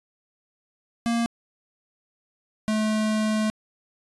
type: tone pair in turn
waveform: square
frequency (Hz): 233.1 / 215.9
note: A#3 / A3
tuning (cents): 0 / -33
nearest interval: minor second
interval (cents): 133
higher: first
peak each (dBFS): -22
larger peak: neither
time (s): 1.06-1.26 / 2.68-3.5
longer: second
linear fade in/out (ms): 0
effects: resampled to 24000 Hz